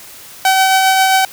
sawtooth tone with tremolo, 763 Hz, G5, 47 cents flat, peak -4 dBFS, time 0.45-1.25 s, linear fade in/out 2 ms, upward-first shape triangle, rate 7.5 Hz, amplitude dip 30%, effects white hiss -36 dBFS RMS until 1.32 s

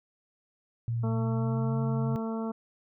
sine tone with pitch glide, 116.54 to 133.1 Hz, A#2 to C3, 0 to +30 cents, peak -27 dBFS, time 0.88-2.16 s, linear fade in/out 0 ms, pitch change +230 cents, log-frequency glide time 1.1-1.76 s
harmonic tone, 224.2 Hz, A3, 33 cents sharp, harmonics 1 / 2 / 3 / 4 / 5 / 6, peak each -31 / -37 / -41 / -43 / -45 / -47 dBFS, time 1.03-2.52 s, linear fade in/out 10 ms
effects none

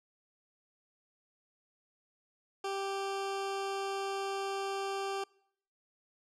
20% pulse tone, 392 Hz, G4, in tune, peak -29 dBFS, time 2.64-5.24 s, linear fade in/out 5 ms, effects noise-tail reverb RT60 0.7 s tail -25 dB re dry + low-pass 8000 Hz 12 dB/octave

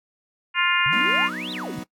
harmonic tone, 351.3 Hz, F4, 10 cents sharp, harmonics 3 / 4 / 5 / 6 / 7 / 8, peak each -25 / -25 / -25 / -25 / -25 / -25 dBFS, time 0.54-1.3 s, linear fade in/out 50 ms
sine exponential two-way sweep, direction up then down, 122.9 to 4100 to 122.9 Hz, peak -30 dBFS, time 0.86-1.79 s, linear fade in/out 0 ms, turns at 1.52 s
40% pulse chord, B major, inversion second, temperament equal, 185 / 246.9 / 311.1 Hz, F#3 / B3 / D#4, 0 / 0 / 0 cents, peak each -35 dBFS, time 0.92-1.84 s, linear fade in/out 10 ms
effects noise-tail reverb RT60 0.1 s tail -23 dB re dry + AAC 64 kbps

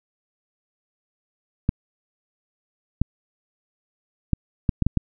clicks, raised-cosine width 5 ms, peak -6 dBFS, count 7, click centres 1.691 / 3.016 / 4.333 / 4.692 / 4.823 / 4.866 / 4.973 s, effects none

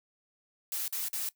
blue noise bursts, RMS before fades -34 dBFS, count 3, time 0.72-1.29 s, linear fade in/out 2 ms, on 160 ms, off 45 ms, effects noise-tail reverb RT60 0.1 s tail -19 dB re dry

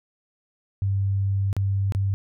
sine tone with dropouts, 98.2 Hz, G2, 4 cents sharp, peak -20 dBFS, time 0.82-2.14 s, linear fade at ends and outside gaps 0 ms, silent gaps 1.529-1.566 / 1.922-1.949 s, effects none

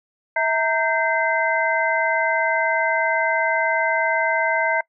sine tone cluster, 650 / 922 / 1562 / 2055 Hz, E5 / A#5 / G6 / C7, -24 / -19 / -7 / -32 cents, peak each -23 dBFS, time 0.36-4.81 s, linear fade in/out 5 ms, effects noise-tail reverb RT60 0.1 s tail -23 dB re dry

